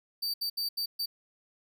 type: tone bursts at uneven times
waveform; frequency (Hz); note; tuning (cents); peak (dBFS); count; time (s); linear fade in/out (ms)
45% pulse; 4621; D8; -29; -29; 5; 0.22-0.34 / 0.41-0.5 / 0.57-0.69 / 0.77-0.86 / 0.99-1.06; 10
effects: none